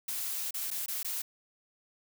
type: noise with dropouts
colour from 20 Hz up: blue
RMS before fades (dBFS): -35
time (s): 0.08-1.22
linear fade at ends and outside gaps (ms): 5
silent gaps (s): 0.508-0.541 / 0.705-0.712 / 0.861-0.881 / 1.03-1.046
effects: none